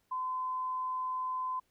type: tone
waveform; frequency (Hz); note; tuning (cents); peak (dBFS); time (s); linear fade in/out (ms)
sine; 1023; C6; -39; -32; 0.11-1.6; 10
effects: pink hiss -75 dBFS RMS until 1.7 s